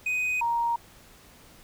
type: tone pair in turn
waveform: triangle / sine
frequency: 2500 / 936.4 Hz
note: D#7 / A#5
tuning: +8 / +8 cents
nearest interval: octave + perfect fourth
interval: 1700 cents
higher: first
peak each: -23 dBFS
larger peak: neither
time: 0.06-0.41 / 0.41-0.76 s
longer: neither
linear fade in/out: 5 ms
effects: pink hiss -53 dBFS RMS until 1.63 s